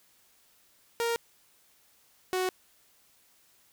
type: tone pair in turn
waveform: sawtooth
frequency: 466.2 / 370 Hz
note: A#4 / F#4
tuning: 0 / 0 cents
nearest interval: major third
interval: 400 cents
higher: first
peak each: -23 dBFS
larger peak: neither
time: 1-1.16 / 2.33-2.49 s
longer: neither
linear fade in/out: 0 ms
effects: white hiss -64 dBFS RMS until 3.72 s